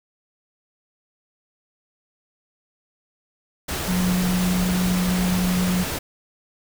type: tone in noise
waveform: sine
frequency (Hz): 181.7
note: F#3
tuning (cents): -31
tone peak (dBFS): -19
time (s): 3.88-5.84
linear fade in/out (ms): 10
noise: pink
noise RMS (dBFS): -27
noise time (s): 3.68-5.99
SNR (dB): +5
effects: none